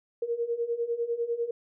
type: beating tone pair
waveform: sine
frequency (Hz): 463.4 / 473.4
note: A#4 / A#4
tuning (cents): -10 / +27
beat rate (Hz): 10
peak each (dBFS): -32 / -29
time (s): 0.22-1.51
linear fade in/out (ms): 5
effects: none